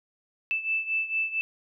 sine beating tone pair, 2637 / 2641.4 Hz, E7 / E7, 0 / +3 cents, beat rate 4.4 Hz, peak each -27 / -31 dBFS, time 0.51-1.41 s, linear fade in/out 0 ms, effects none

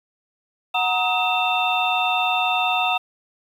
sine tone cluster, 737 / 939 / 1265 / 2685 / 3607 Hz, F#5 / A#5 / D#6 / E7 / A7, -7 / +12 / +28 / +31 / +42 cents, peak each -22 / -27 / -27 / -23 / -27 dBFS, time 0.74-2.98 s, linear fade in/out 10 ms, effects 8-bit

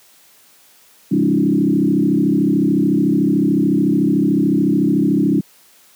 sine tone with frequency modulation, 242.4 Hz, B3, 32 cents flat, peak -11 dBFS, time 1.11-5.41 s, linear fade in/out 10 ms, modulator 33.7 Hz, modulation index 2.6, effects white hiss -50 dBFS RMS until 5.95 s + high-pass 150 Hz 12 dB/octave

